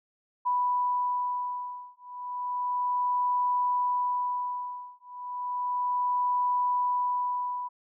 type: beating tone pair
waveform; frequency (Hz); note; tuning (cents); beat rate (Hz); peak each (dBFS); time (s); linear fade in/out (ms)
sine; 987.8 / 988.13; B5 / B5; 0 / +1; 0.33; -29; 0.45-7.69; 20
effects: none